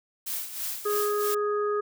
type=noise with tremolo; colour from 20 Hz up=blue; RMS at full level=-31 dBFS; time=0.26-1.35 s; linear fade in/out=10 ms; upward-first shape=sine; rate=3.1 Hz; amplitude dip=65%
type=harmonic tone; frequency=415.3 Hz; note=G#4; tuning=in tune; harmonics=1 / 3 / 4; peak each=-25 / -30 / -42 dBFS; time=0.85-1.81 s; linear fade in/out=10 ms
effects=none